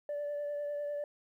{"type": "tone with vibrato", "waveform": "sine", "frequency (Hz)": 583, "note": "D5", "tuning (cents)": -13, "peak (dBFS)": -32, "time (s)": [0.09, 1.04], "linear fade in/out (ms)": 2, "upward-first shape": "triangle", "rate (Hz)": 10, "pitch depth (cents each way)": 19, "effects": ["tanh soft clip ceiling -32 dBFS", "12-bit"]}